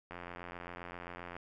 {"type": "click train", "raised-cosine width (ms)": 0.5, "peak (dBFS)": -29, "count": 111, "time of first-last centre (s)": [0.11, 1.366], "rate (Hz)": 87.6, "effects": []}